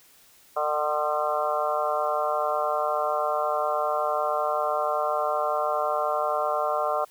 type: harmonic tone with a mistuned harmonic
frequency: 150.3 Hz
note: D3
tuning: 40 cents sharp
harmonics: 3 / 4 / 5 / 6 / 7 / 8 / 9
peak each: -34 / -27 / -29 / -41 / -30 / -31 / -34 dBFS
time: 0.56-7.05 s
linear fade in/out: 10 ms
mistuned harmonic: 8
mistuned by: +18 cents
effects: white hiss -56 dBFS RMS until 7.1 s

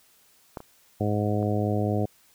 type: clicks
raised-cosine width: 1 ms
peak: -19 / -28 / -29 dBFS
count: 3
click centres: 0.572 / 0.604 / 1.428 s
type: harmonic tone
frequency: 104.5 Hz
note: G#2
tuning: 11 cents sharp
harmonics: 1 / 2 / 3 / 4 / 5 / 6 / 7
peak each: -26 / -29 / -31 / -32 / -33 / -34 / -34 dBFS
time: 1-2.06 s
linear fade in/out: 10 ms
effects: white hiss -60 dBFS RMS until 2.34 s

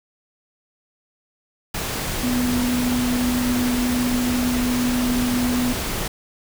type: tone in noise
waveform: sine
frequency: 246.9 Hz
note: B3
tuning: in tune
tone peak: -19 dBFS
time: 2.23-5.73 s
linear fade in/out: 5 ms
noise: pink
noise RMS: -26 dBFS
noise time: 1.74-6.08 s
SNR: +4 dB
effects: none

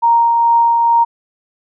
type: tone with tremolo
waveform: sine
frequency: 932.3 Hz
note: A#5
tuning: in tune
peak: -7 dBFS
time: 0.02-1.05 s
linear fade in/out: 20 ms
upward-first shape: triangle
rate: 2.3 Hz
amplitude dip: 30%
effects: none

